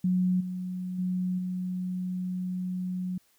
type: tone with level steps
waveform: sine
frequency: 182.7 Hz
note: F#3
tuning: 22 cents flat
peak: -22 / -31 / -26 / -29 dBFS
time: 0.04-3.18 s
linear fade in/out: 5 ms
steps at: 0.4 / 0.98 / 1.38 s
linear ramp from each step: 10 ms
effects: white hiss -66 dBFS RMS until 3.38 s